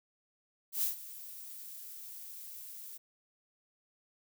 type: noise with ADSR envelope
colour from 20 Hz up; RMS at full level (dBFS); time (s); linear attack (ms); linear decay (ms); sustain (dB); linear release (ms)
violet; -30; 0.72-2.98; 110; 120; -17; 14
effects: none